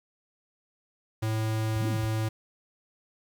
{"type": "tone", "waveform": "square", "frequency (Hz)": 110, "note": "A2", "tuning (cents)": 0, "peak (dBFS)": -27, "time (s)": [1.22, 2.29], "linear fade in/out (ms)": 10}
{"type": "exponential two-way sweep", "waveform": "sine", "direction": "up then down", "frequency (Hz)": [61.8, 361, 61.8], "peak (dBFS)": -33, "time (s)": [1.75, 2.06], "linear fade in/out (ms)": 5, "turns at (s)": 1.87}
{"effects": ["9-bit"]}